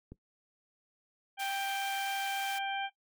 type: click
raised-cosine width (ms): 3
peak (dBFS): -33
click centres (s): 0.12
type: harmonic tone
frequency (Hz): 787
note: G5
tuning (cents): +7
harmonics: 1 / 2 / 3 / 4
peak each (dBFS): -34 / -40 / -41 / -41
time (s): 1.37-2.9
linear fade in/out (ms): 50
type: high-pass noise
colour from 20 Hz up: pink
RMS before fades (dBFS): -44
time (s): 1.39-2.59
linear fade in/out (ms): 10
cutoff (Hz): 1900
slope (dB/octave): 12
effects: noise-tail reverb RT60 0.1 s tail -17 dB re dry